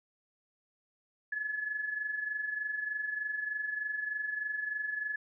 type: tone with amplitude modulation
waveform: sine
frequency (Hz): 1708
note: G#6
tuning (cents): +48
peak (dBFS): -30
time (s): 1.32-5.16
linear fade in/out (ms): 5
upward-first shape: sine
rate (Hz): 23.3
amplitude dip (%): 60
effects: none